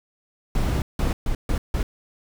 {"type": "noise bursts at uneven times", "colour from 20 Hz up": "brown", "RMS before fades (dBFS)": -22, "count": 5, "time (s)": [[0.55, 0.82], [0.99, 1.13], [1.26, 1.35], [1.49, 1.58], [1.74, 1.83]], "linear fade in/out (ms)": 2, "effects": []}